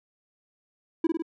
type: tone with echo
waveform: triangle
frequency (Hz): 327.7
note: E4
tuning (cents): -10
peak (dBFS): -17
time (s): 1.04-1.07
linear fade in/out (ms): 5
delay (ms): 51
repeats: 3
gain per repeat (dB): -3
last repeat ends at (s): 1.223
effects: none